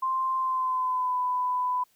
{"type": "tone with pitch glide", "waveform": "sine", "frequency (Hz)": [1046.5, 998.7], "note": ["C6", "B5"], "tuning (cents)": [0, 19], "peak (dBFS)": -24, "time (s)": [0.02, 1.84], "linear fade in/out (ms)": 10, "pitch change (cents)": -81, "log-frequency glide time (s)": [0.37, 1.18], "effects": ["white hiss -66 dBFS RMS until 1.95 s"]}